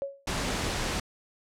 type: tone with exponential decay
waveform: sine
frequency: 554.4 Hz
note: C#5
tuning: in tune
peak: -26 dBFS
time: 0.02-0.26 s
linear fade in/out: 0 ms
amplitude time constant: 51 ms
type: noise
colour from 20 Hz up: pink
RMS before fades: -30 dBFS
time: 0.27-1 s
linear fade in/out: 5 ms
effects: low-pass 8000 Hz 12 dB/octave